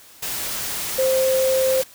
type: tone in noise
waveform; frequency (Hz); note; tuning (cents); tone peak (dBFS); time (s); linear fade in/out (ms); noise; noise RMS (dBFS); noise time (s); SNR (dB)
sine; 524; C5; +2; -16; 0.98-1.82; 10; white; -27; 0.22-1.84; +8
effects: white hiss -47 dBFS RMS until 1.94 s